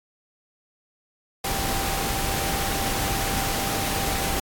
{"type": "tone in noise", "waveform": "sine", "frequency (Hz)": 784, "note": "G5", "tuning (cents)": 0, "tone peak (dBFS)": -31, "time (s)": [1.44, 4.4], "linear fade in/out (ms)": 5, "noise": "pink", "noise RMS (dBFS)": -26, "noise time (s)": [1.44, 4.4], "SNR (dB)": -8, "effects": ["AAC 64 kbps"]}